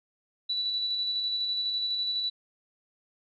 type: tone with tremolo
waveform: sine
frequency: 3951 Hz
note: B7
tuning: in tune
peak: -26 dBFS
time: 0.49-2.3 s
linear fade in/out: 10 ms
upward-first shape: square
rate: 12 Hz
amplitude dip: 25%
effects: none